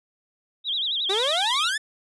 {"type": "tone with vibrato", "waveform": "sine", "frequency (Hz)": 3520, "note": "A7", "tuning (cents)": 0, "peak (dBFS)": -23, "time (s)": [0.64, 1.72], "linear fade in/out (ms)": 50, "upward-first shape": "sine", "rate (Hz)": 11, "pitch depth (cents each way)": 190}
{"type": "exponential sweep", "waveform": "sawtooth", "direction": "up", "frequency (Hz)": [370, 1804], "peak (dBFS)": -20, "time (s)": [1.09, 1.78], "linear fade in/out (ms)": 10}
{"effects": ["resampled to 24000 Hz"]}